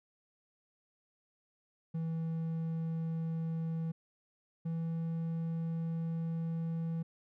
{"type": "tone pair in turn", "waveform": "triangle", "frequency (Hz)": [163.1, 164.61], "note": ["E3", "E3"], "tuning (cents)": [-18, -2], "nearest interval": "unison", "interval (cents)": 16, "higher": "second", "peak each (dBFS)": [-31, -31], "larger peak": "neither", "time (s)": [[1.94, 3.92], [4.65, 7.03]], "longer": "second", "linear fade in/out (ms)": 10, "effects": []}